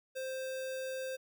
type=tone with sample-and-hold; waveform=sine; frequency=523.3 Hz; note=C5; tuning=in tune; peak=-36 dBFS; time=0.15-1.17 s; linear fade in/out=20 ms; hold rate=2100 Hz; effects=none